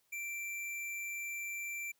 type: tone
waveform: square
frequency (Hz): 2349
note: D7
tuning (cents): 0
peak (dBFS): -39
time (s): 0.12-1.92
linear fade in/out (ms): 10
effects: white hiss -75 dBFS RMS until 1.99 s